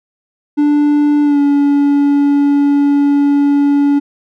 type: tone with pitch glide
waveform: triangle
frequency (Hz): 293.5 to 285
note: D4 to C#4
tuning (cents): -1 to +48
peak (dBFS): -6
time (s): 0.57-4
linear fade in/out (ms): 20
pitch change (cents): -51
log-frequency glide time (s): 1.23-1.39
effects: none